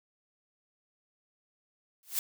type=noise with exponential growth; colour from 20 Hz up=blue; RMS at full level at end=-26 dBFS; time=2.03-2.19 s; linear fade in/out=1 ms; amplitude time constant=33 ms; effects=none